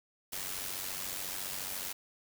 white noise with amplitude modulation, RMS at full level -36 dBFS, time 0.32-1.93 s, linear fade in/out 10 ms, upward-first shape sine, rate 94.2 Hz, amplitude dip 60%, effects none

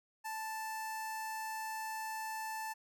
sawtooth tone with notch filter, 880 Hz, A5, in tune, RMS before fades -41 dBFS, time 0.24-2.74 s, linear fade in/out 20 ms, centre 3600 Hz, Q 1.8, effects none

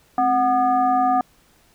sine tone with frequency modulation, 740 Hz, F#5, in tune, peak -15 dBFS, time 0.18-1.21 s, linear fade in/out 2 ms, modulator 477 Hz, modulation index 0.75, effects pink hiss -57 dBFS RMS until 1.74 s

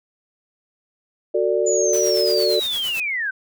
sine chord, D major, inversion first, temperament equal with one note detuned, 370 / 449.2 / 587.3 Hz, F#4 / A4 / D5, 0 / +36 / 0 cents, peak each -21 dBFS, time 1.34-2.6 s, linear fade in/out 10 ms
sine linear sweep, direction down, 7040 to 1500 Hz, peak -21 dBFS, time 1.66-3.31 s, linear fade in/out 10 ms
white noise with tremolo, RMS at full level -32 dBFS, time 1.93-3 s, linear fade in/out 2 ms, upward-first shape sine, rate 8.8 Hz, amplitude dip 60%
effects none

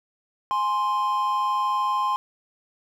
triangle tone pair together, 833.5 / 1046.5 Hz, G#5 / C6, +6 / 0 cents, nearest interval major third, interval 394 cents, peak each -26 / -20 dBFS, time 0.51-2.16 s, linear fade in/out 0 ms, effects none

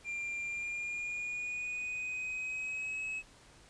triangle tone with pitch glide, 2385 to 2571 Hz, D7 to E7, +26 to -44 cents, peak -34 dBFS, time 0.04-3.23 s, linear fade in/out 50 ms, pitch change +130 cents, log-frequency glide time 0.44-3.05 s, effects pink hiss -59 dBFS RMS until 3.69 s + resampled to 22050 Hz

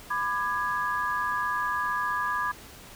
sine chord, G# diminished, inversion first, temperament just, 996.7 / 1196.1 / 1661.2 Hz, B5 / D6 / G#6, +16 / +31 / 0 cents, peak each -30 dBFS, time 0.1-2.52 s, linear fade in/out 10 ms, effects pink hiss -47 dBFS RMS until 2.95 s

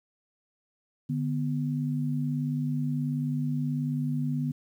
sine tone pair together, 148.34 / 246.9 Hz, D3 / B3, +18 / 0 cents, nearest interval major sixth, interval 882 cents, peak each -28 / -30 dBFS, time 1.09-4.52 s, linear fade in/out 10 ms, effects 10-bit

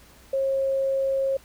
sine tone, 540 Hz, C#5, 45 cents flat, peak -21 dBFS, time 0.33-1.37 s, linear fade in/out 5 ms, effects added 60 Hz sine -55 dBFS peak until 1.44 s + pink hiss -53 dBFS RMS until 1.44 s

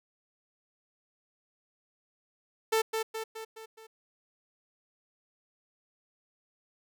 sawtooth tone with echo, 443.6 Hz, A4, 14 cents sharp, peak -20 dBFS, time 2.72-2.82 s, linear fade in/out 10 ms, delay 210 ms, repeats 5, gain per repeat -5 dB, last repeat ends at 3.87 s, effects none

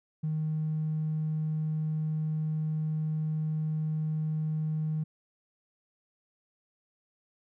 triangle tone with tanh clipping, 155.6 Hz, D#3, in tune, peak -27 dBFS, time 0.23-5.04 s, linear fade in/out 10 ms, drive 1 dB, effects none

